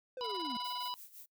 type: linear sweep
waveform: triangle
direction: down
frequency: 523.3 to 216.9 Hz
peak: -38 dBFS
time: 0.17-0.57 s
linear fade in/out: 2 ms
type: harmonic tone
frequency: 987.8 Hz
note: B5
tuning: in tune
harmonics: 1 / 3 / 4 / 5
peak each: -39 / -44 / -45 / -46 dBFS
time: 0.21-0.94 s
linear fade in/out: 0 ms
type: tone bursts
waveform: 10% pulse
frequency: 715 Hz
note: F5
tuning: 41 cents sharp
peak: -40 dBFS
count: 13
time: 0.24-0.881 s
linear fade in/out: 5 ms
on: 29 ms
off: 22 ms
type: noise with tremolo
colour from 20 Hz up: violet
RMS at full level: -50 dBFS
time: 0.64-1.26 s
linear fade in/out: 5 ms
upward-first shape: sine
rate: 5.9 Hz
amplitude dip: 75%
effects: noise-tail reverb RT60 0.1 s tail -23 dB re dry